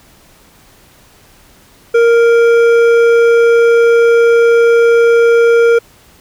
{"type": "tone with hard clipping", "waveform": "sine", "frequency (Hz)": 466.2, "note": "A#4", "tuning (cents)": 0, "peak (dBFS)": -7, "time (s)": [1.94, 5.79], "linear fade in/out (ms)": 10, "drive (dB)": 9, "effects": ["pink hiss -45 dBFS RMS until 6.2 s"]}